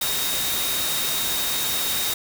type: tone in noise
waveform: sine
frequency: 3729 Hz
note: A#7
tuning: in tune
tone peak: -28 dBFS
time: 0.01-2.14 s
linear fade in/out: 5 ms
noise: white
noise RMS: -25 dBFS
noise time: 0.01-2.14 s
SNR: -6 dB
effects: none